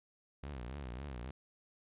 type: tone with vibrato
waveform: sawtooth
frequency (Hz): 65.41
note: C2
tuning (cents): 0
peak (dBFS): -38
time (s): 0.43-1.31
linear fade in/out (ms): 5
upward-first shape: triangle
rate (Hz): 3.6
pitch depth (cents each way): 230
effects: resampled to 8000 Hz